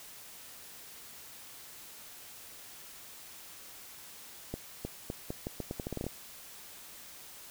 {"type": "accelerating click train", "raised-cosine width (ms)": 2, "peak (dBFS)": -22, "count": 14, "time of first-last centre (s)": [4.54, 6.066], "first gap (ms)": 310, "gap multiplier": 0.81, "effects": ["white hiss -50 dBFS RMS until 7.5 s"]}